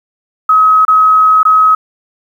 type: tone with dropouts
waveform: sine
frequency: 1274 Hz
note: D#6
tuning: 41 cents sharp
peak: -4 dBFS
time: 0.49-1.75 s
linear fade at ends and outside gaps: 5 ms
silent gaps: 0.851-0.88 / 1.431-1.451 s
effects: 7-bit